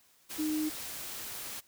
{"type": "tone in noise", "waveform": "sine", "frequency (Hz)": 307.9, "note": "D#4", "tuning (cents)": -18, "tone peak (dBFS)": -29, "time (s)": [0.38, 0.7], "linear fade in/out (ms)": 20, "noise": "white", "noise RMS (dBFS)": -41, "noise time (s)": [0.29, 1.61], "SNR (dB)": 9, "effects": ["white hiss -65 dBFS RMS until 1.67 s"]}